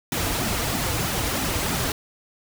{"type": "noise with flanger", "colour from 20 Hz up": "pink", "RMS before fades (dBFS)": -25, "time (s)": [0.12, 1.92], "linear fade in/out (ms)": 2, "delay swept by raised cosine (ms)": [1.8, 5.4], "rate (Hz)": 3.1, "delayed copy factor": -0.8, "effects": []}